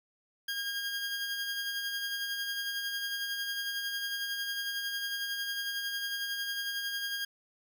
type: tone with tremolo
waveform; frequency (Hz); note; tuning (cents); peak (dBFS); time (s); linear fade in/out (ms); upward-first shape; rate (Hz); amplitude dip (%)
20% pulse; 1620; G#6; -43; -27; 0.48-7.25; 5; sine; 11; 35
effects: none